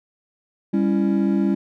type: chord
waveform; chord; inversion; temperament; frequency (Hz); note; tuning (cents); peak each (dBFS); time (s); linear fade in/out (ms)
triangle; C# diminished; second; just; 199.57 / 277.2 / 332.6; G3 / C#4 / E4; +31 / 0 / +16; -17 / -21 / -21; 0.73-1.55; 10
effects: none